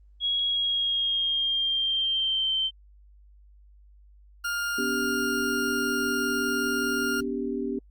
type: tone with pitch glide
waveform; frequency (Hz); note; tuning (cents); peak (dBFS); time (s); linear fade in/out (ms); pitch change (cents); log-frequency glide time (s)
sine; 3314 to 3110; G#7 to G7; -4 to -14; -23; 0.2-2.71; 50; -110; 0.46-2.52
type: tone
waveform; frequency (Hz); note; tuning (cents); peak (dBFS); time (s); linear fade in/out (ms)
40% pulse; 1409; F6; +15; -26; 4.44-7.21; 10
type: chord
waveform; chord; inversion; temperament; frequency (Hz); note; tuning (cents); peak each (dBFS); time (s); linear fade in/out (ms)
sine; G major; first; equal with one note detuned; 246.9 / 286.6 / 392; B3 / D4 / G4; 0 / -42 / 0; -31 / -32 / -31; 4.78-7.79; 5
effects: added 50 Hz sine -51 dBFS peak until 7.9 s + Opus 24 kbps